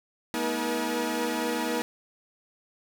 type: tone cluster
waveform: sawtooth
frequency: 212.9 / 241.5 / 317.7 / 479.1 / 856 Hz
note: G#3 / B3 / D#4 / A#4 / A5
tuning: +43 / -39 / +36 / +47 / -48 cents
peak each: -35 / -28 / -28 / -28 / -33 dBFS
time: 0.34-1.82 s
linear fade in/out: 0 ms
effects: none